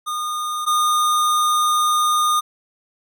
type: tone pair in turn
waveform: square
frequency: 1222 / 1222 Hz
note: D#6 / D#6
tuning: -32 / -32 cents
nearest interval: unison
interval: 0 cents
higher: neither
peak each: -23 / -16 dBFS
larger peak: second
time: 0.06-0.66 / 0.66-2.41 s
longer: second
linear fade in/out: 20 ms
effects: none